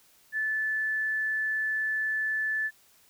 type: tone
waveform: sine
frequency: 1744 Hz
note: A6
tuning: 16 cents flat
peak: -26 dBFS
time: 0.32-2.71 s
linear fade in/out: 50 ms
effects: white hiss -61 dBFS RMS until 3.09 s